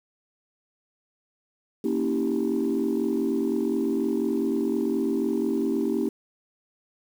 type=chord; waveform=sine; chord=A# diminished seventh; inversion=none; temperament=equal with one note detuned; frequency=233.1 / 277.2 / 323 / 392 Hz; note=A#3 / C#4 / E4 / G4; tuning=0 / 0 / -35 / 0 cents; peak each=-27 dBFS; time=1.84-6.09 s; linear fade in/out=5 ms; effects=tanh soft clip ceiling -16 dBFS + 8-bit